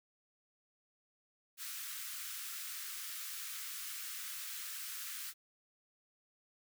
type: high-pass noise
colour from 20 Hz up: white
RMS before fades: -44 dBFS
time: 1.57-5.34 s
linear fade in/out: 50 ms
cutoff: 1200 Hz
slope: 48 dB/octave
effects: none